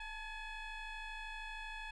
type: tone with frequency modulation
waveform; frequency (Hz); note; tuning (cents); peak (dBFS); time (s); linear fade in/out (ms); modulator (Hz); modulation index
sine; 830.6; G#5; 0; -40; 0-1.91; 5; 857; 2.6
effects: tanh soft clip ceiling -42 dBFS